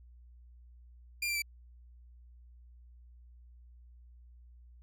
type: tone with pitch steps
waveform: sawtooth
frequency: 2395 / 2359 / 2324 Hz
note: D7 / D7 / D7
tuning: +33 / +7 / -19 cents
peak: -28 dBFS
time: 1.22-1.421 s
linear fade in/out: 5 ms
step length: 67 ms
effects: added 60 Hz sine -53 dBFS peak until 4.82 s